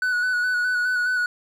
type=tone with vibrato; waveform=triangle; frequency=1480 Hz; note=F#6; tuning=in tune; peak=-18 dBFS; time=0.02-1.26 s; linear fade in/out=2 ms; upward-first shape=square; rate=4.8 Hz; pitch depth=23 cents each way; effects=none